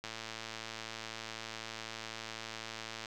click train, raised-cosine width 0.2 ms, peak -24 dBFS, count 339, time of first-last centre 0.04-3.058 s, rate 112 Hz, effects none

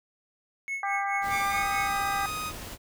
triangle tone with tremolo, 2193 Hz, C#7, 19 cents flat, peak -26 dBFS, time 0.68-1.92 s, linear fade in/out 0 ms, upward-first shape triangle, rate 4.7 Hz, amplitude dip 100%
harmonic tone, 397.6 Hz, G4, 25 cents sharp, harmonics 2 / 3 / 4 / 5, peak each -29 / -33 / -35 / -37 dBFS, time 0.83-2.26 s, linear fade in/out 2 ms
pink noise, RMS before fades -40 dBFS, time 1.21-2.78 s, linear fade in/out 50 ms
sawtooth tone with pitch glide, 1184 to 1248.6 Hz, D6 to D#6, +14 to +6 cents, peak -28 dBFS, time 1.29-2.53 s, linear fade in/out 50 ms, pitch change +92 cents, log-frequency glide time 1.43-1.67 s
effects none

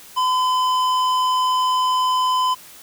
triangle tone with tanh clipping, 1015 Hz, B5, 47 cents sharp, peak -18 dBFS, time 0.16-2.55 s, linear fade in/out 20 ms, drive 17 dB, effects white hiss -43 dBFS RMS until 2.82 s

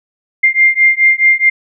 sine beating tone pair, 2103 / 2107.7 Hz, C7 / C7, +8 / +12 cents, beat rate 4.7 Hz, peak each -10 dBFS, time 0.43-1.5 s, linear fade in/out 10 ms, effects none

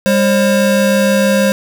square tone pair together, 200.4 / 535 Hz, G3 / C5, +38 / +38 cents, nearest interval octave + perfect fourth, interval 1700 cents, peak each -13 dBFS, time 0.06-1.52 s, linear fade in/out 0 ms, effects none

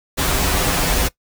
pink noise with comb filter, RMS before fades -18 dBFS, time 0.17-1.09 s, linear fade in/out 20 ms, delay 9 ms, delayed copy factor -0.95, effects noise-tail reverb RT60 0.1 s tail -20 dB re dry

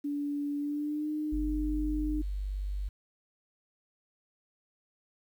sine tone with pitch glide, 288.3 to 304 Hz, D4 to D#4, -32 to -40 cents, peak -30 dBFS, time 0.04-2.22 s, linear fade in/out 10 ms, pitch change +92 cents, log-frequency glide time 0.58-1.1 s
sine tone, 48.95 Hz, G1, 2 cents flat, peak -31 dBFS, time 1.32-2.89 s, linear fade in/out 10 ms
effects 10-bit

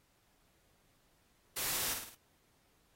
white noise with echo, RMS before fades -37 dBFS, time 1.56-1.94 s, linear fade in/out 10 ms, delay 53 ms, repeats 4, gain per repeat -5 dB, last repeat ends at 2.152 s, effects pink hiss -72 dBFS RMS until 2.95 s + AAC 48 kbps

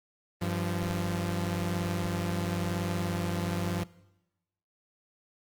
sawtooth tone pair together, 96.9 / 172.82 Hz, G2 / F3, -20 / -18 cents, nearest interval minor seventh, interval 1002 cents, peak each -28 dBFS, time 0.41-3.84 s, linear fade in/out 10 ms, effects noise-tail reverb RT60 1.0 s tail -21 dB re dry + Opus 24 kbps

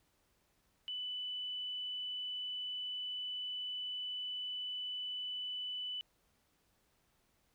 sine tone, 2988 Hz, F#7, 16 cents sharp, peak -38 dBFS, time 0.88-6.01 s, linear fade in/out 0 ms, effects pink hiss -75 dBFS RMS until 7.54 s

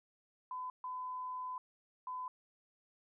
sine tone bursts at uneven times, 1010 Hz, B5, 39 cents sharp, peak -39 dBFS, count 3, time 0.51-0.7 / 0.84-1.58 / 2.07-2.28 s, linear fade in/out 2 ms, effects none

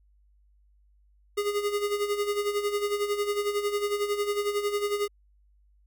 square tone with tremolo, 410.7 Hz, G#4, 19 cents flat, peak -24 dBFS, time 1.37-5.08 s, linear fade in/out 10 ms, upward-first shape sine, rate 11 Hz, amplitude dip 65%, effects added 50 Hz sine -59 dBFS peak until 5.86 s

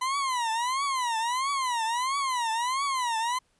40% pulse tone with vibrato, 1002 Hz, B5, 25 cents sharp, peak -25 dBFS, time 0.01-3.39 s, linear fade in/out 10 ms, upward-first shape triangle, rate 1.5 Hz, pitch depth 230 cents each way, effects pink hiss -69 dBFS RMS until 3.59 s + resampled to 24000 Hz

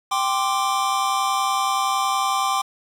square chord, G suspended fourth, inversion none, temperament just, 784 / 1045.3 / 1176 Hz, G5 / C6 / D6, 0 / -2 / +2 cents, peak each -25 / -25 / -24 dBFS, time 0.11-2.62 s, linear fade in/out 10 ms, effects low-pass 11000 Hz 12 dB/octave + 7-bit

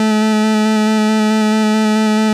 40% pulse tone with vibrato, 215.9 Hz, A3, 33 cents flat, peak -10 dBFS, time 0-2.33 s, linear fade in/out 2 ms, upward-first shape square, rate 4.6 Hz, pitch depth 13 cents each way, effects low-pass 8000 Hz 12 dB/octave + 7-bit

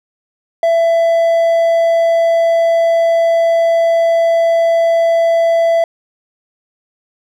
triangle tone, 667 Hz, E5, 20 cents sharp, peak -7 dBFS, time 0.63-5.84 s, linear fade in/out 2 ms, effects none

